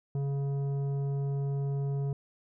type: tone with tanh clipping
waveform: sine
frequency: 139.5 Hz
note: C#3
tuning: 11 cents sharp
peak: -30 dBFS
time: 0.15-2.13 s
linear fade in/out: 2 ms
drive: 10 dB
effects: none